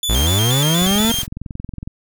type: tone with vibrato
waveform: sawtooth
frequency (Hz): 3332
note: G#7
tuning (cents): +5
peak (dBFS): -16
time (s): 0.03-1.22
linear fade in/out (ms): 2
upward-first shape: square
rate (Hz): 4.2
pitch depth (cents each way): 72
type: linear sweep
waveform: 40% pulse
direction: up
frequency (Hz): 50.9 to 233.1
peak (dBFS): -14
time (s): 0.09-1.12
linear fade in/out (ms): 5
type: noise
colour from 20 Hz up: white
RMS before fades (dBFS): -28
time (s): 0.11-1.27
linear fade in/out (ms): 50
type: click train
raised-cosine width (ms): 5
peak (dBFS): -16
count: 24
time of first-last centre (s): 0.82-1.875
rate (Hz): 21.8
effects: none